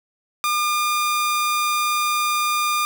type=tone; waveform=sawtooth; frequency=1207 Hz; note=D6; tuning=47 cents sharp; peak=-15 dBFS; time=0.44-2.85 s; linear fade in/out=0 ms; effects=none